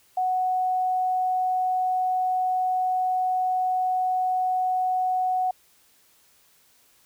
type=tone; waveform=sine; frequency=740 Hz; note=F#5; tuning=in tune; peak=-21 dBFS; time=0.17-5.51 s; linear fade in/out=5 ms; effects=white hiss -60 dBFS RMS until 7.05 s